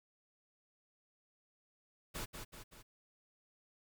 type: noise with echo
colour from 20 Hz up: pink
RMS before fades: -42 dBFS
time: 2.14-2.26 s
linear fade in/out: 20 ms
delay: 190 ms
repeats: 3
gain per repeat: -5 dB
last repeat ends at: 2.83 s
effects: none